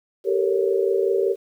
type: tone cluster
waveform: sine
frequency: 389.7 / 449.2 / 474.4 / 554 Hz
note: G4 / A4 / A#4 / C#5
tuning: -10 / +36 / +30 / -1 cents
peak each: -20 / -24 / -26 / -27 dBFS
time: 0.24-1.36 s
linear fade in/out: 50 ms
effects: 9-bit